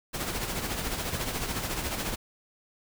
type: noise with tremolo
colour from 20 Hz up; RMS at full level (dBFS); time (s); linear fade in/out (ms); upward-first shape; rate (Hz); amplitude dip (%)
pink; -30; 0.13-2.16; 20; sine; 14; 50
effects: none